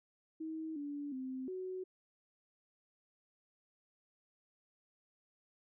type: tone with pitch steps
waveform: sine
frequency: 318.2 / 288.4 / 260.1 / 371.6 Hz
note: D#4 / D4 / C4 / F#4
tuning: +39 / -31 / -10 / +7 cents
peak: -39 dBFS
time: 0.4-1.84 s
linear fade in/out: 10 ms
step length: 360 ms
effects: none